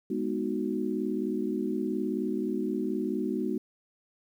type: chord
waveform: sine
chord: G# minor seventh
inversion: none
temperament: equal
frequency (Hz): 207.7 / 246.9 / 311.1 / 370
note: G#3 / B3 / D#4 / F#4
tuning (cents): 0 / 0 / 0 / 0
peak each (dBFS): -33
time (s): 0.1-3.58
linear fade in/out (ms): 5
effects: 10-bit